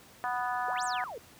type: harmonic tone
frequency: 246.9 Hz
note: B3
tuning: in tune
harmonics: 3 / 4 / 5 / 6 / 7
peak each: -33 / -35 / -37 / -39 / -40 dBFS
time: 0.24-1.04 s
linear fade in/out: 0 ms
type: exponential two-way sweep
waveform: sine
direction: up then down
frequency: 415.3 to 8950 to 415.3 Hz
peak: -38 dBFS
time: 0.68-1.18 s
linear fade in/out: 2 ms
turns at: 0.84 s
effects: pink hiss -55 dBFS RMS until 1.39 s + high-pass 80 Hz 12 dB/octave